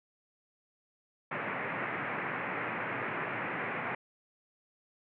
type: band-pass noise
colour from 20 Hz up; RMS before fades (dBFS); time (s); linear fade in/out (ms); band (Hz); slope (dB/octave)
white; -36; 1.31-3.95; 5; 110 to 2300; 48
effects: none